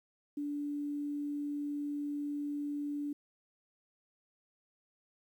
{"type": "tone", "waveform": "sine", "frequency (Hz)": 290.4, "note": "D4", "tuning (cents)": -19, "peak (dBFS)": -34, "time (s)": [0.37, 3.13], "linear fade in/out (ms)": 5, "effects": ["11-bit"]}